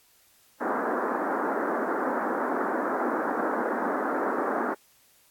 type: band-pass noise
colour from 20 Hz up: pink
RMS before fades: -28 dBFS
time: 0.6-4.75 s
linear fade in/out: 20 ms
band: 240 to 1600 Hz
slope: 48 dB/octave
effects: white hiss -61 dBFS RMS until 5.3 s + AAC 64 kbps